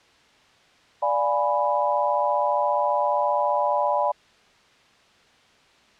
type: chord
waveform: sine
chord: D diminished seventh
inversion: none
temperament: equal with one note detuned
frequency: 587.3 / 702.1 / 830.6 / 987.8 Hz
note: D5 / F5 / Ab5 / Cb6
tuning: 0 / +9 / 0 / 0 cents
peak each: -24 / -29 / -25 / -24 dBFS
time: 1.02-4.12 s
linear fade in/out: 10 ms
effects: white hiss -56 dBFS RMS until 5.99 s + low-pass 4000 Hz 12 dB/octave